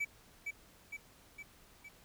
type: tone with echo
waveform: triangle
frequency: 2300 Hz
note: D7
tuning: 37 cents flat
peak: -31 dBFS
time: 0-0.05 s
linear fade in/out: 10 ms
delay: 460 ms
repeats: 4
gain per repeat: -4 dB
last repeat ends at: 1.89 s
effects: pink hiss -62 dBFS RMS until 2.04 s